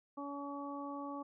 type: harmonic tone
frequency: 283.3 Hz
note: C#4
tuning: 38 cents sharp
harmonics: 1 / 2 / 3 / 4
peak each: -43 / -48 / -48 / -46 dBFS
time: 0.17-1.23 s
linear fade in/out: 10 ms
effects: none